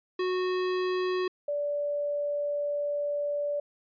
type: tone pair in turn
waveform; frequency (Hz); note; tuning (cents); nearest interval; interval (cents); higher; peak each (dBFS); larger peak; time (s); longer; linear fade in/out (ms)
square / sine; 367.4 / 580.9; F#4 / D5; -12 / -19; minor sixth; 793; second; -27; neither; 0.19-1.28 / 1.48-3.6; second; 5
effects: resampled to 11025 Hz